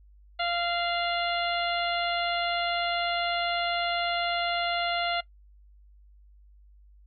harmonic tone with a mistuned harmonic, 692 Hz, F5, 16 cents flat, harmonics 1 / 2 / 3 / 4 / 5 / 6, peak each -29 / -32 / -34 / -35 / -36 / -37 dBFS, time 0.39-5.21 s, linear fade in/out 10 ms, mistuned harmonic 4, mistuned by +37 cents, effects noise-tail reverb RT60 0.1 s tail -20 dB re dry + added 50 Hz sine -52 dBFS peak until 7.06 s

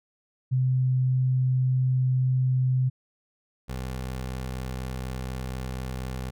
sine / 20% pulse tone pair in turn, 128.7 / 64.13 Hz, C3 / C2, -28 / -34 cents, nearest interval octave, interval 1206 cents, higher first, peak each -20 / -26 dBFS, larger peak first, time 0.51-2.9 / 3.68-6.31 s, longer second, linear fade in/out 20 ms, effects none

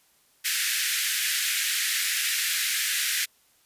pink high-pass noise, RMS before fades -26 dBFS, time 0.44-3.26 s, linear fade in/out 20 ms, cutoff 1600 Hz, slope 48 dB/octave, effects white hiss -63 dBFS RMS until 3.65 s + resampled to 32000 Hz

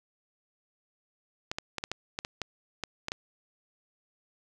clicks, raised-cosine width 0.2 ms, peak -15 dBFS, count 11, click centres 1.515 / 1.585 / 1.783 / 1.839 / 1.916 / 2.189 / 2.249 / 2.417 / 2.837 / 3.084 / 3.119 s, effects none

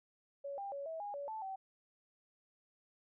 sine tone with pitch steps, 561 / 796 / 561 / 648 / 819 / 568 / 876 / 769 Hz, C#5 / G5 / C#5 / E5 / G#5 / C#5 / A5 / G5, +21 / +26 / +21 / -30 / -24 / +42 / -8 / -33 cents, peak -40 dBFS, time 0.44-1.56 s, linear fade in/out 10 ms, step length 140 ms, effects none

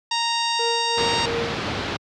harmonic tone, 930 Hz, A#5, 4 cents flat, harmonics 1 / 2 / 3 / 4 / 5 / 6 / 7 / 8 / 9, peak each -24 / -32 / -29 / -27 / -29 / -32 / -40 / -43 / -40 dBFS, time 0.11-1.26 s, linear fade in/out 5 ms
triangle tone with tremolo, 466.2 Hz, A#4, in tune, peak -21 dBFS, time 0.59-1.55 s, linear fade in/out 5 ms, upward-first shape triangle, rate 2.9 Hz, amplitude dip 75%
pink low-pass noise, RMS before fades -26 dBFS, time 0.97-1.97 s, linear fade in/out 10 ms, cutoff 4600 Hz, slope 24 dB/octave
effects high-pass 100 Hz 12 dB/octave

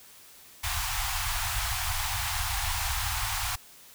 pink band-stop noise, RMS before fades -30 dBFS, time 0.63-3.56 s, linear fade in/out 10 ms, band 110 to 710 Hz, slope 96 dB/octave, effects white hiss -52 dBFS RMS until 3.94 s

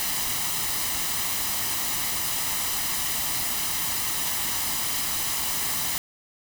white noise with comb filter, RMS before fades -27 dBFS, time 0-5.98 s, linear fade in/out 0 ms, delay 1 ms, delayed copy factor +0.5, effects none

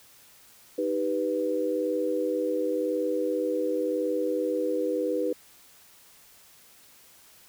sine chord, Eb augmented, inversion none, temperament equal, 311.1 / 392 / 493.9 Hz, Eb4 / G4 / B4, 0 / 0 / 0 cents, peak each -30 / -31 / -27 dBFS, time 0.78-5.33 s, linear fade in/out 5 ms, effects white hiss -55 dBFS RMS until 7.48 s

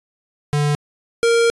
square tone pair in turn, 146.83 / 465 Hz, D3 / A#4, 0 / -4 cents, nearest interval octave + minor sixth, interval 1996 cents, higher second, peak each -16 / -13 dBFS, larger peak second, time 0.53-0.75 / 1.23-1.5 s, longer second, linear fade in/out 0 ms, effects resampled to 24000 Hz

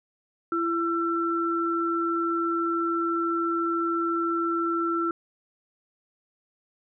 sine tone pair together, 335.8 / 1343 Hz, E4 / E6, +32 / +32 cents, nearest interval 2 octaves, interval 2400 cents, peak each -26 dBFS, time 0.52-5.11 s, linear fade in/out 2 ms, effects none

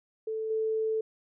sine tone with level steps, 440 Hz, A4, in tune, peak -30 / -26 dBFS, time 0.27-1.01 s, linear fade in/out 5 ms, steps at 0.5 s, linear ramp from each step 5 ms, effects none

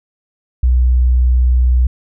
sine tone, 62.1 Hz, B1, 10 cents sharp, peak -8 dBFS, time 0.63-1.87 s, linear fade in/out 5 ms, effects none

